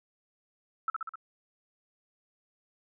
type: tone with echo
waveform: sine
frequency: 1316 Hz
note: E6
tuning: 3 cents flat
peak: -26 dBFS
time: 0.88-0.9 s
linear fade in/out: 2 ms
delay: 64 ms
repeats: 4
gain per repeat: -3 dB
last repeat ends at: 1.156 s
effects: none